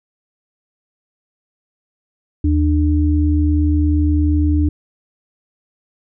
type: tone pair together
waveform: sine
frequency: 78.63 / 298.6 Hz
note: D#2 / D4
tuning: +19 / +29 cents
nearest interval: octave + major seventh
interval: 2310 cents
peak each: -13 / -17 dBFS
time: 2.44-4.69 s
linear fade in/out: 5 ms
effects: none